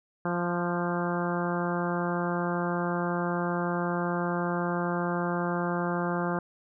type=harmonic tone with a mistuned harmonic; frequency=174.7 Hz; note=F3; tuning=1 cent sharp; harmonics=1 / 2 / 3 / 4 / 5 / 6 / 7 / 8 / 9; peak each=-30 / -33 / -35 / -36 / -37 / -38 / -38 / -39 / -40 dBFS; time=0.25-6.39 s; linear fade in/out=2 ms; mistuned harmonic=7; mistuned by=-18 cents; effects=none